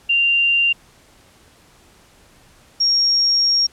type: tone pair in turn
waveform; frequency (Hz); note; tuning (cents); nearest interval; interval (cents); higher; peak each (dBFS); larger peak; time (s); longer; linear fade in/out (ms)
sine; 2780 / 5570; F7 / F8; -9 / -5; octave; 1204; second; -13; neither; 0.09-0.73 / 2.8-3.67; second; 10
effects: pink hiss -51 dBFS RMS until 3.72 s + low-pass 11000 Hz 12 dB/octave